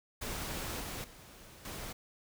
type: noise with level steps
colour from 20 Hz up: pink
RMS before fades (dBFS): -39 / -41 / -54 / -43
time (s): 0.21-1.93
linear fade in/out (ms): 10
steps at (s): 0.8 / 1.04 / 1.65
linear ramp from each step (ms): 2
effects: none